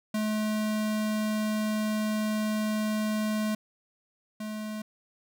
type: tone pair in turn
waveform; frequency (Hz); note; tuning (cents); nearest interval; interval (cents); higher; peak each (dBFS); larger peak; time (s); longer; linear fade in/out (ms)
square; 214.5 / 214.5; A3 / A3; -44 / -44; unison; 0; neither; -27 / -34; first; 0.14-3.55 / 4.4-4.82; first; 5
effects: none